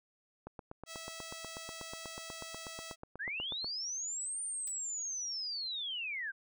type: click train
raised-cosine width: 1 ms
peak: -30 dBFS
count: 27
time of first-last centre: 0.47-3.645 s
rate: 8.19 Hz
type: tone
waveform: 5% pulse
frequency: 653 Hz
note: E5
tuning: 17 cents flat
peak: -33 dBFS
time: 0.86-2.96 s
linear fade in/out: 50 ms
type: linear two-way sweep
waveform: sine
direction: up then down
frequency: 1522 to 9060 to 1522 Hz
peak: -36 dBFS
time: 3.19-6.32 s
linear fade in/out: 20 ms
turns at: 4.42 s
type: noise with exponential decay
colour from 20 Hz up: blue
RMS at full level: -44 dBFS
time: 4.67-4.75 s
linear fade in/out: 2 ms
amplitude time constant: 16 ms
effects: none